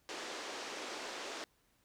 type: band-pass noise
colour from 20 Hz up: pink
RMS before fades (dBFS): -44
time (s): 0.09-1.44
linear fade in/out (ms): 0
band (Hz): 320 to 6800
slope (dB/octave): 24
effects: pink hiss -73 dBFS RMS until 1.84 s